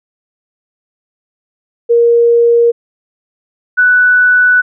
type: tone pair in turn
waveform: sine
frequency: 470 / 1485.7 Hz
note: A#4 / F#6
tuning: +14 / +7 cents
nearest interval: octave + minor sixth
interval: 1993 cents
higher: second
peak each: -5 / -5 dBFS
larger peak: neither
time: 1.89-2.72 / 3.77-4.62 s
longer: second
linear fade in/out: 20 ms
effects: none